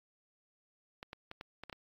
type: clicks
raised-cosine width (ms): 0.3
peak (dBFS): -28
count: 7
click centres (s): 1.029 / 1.131 / 1.314 / 1.411 / 1.636 / 1.697 / 1.728
effects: AAC 32 kbps